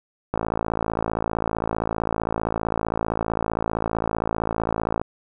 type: click train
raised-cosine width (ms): 1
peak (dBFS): -9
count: 260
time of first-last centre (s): 0.34-5.015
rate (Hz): 55.4
effects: none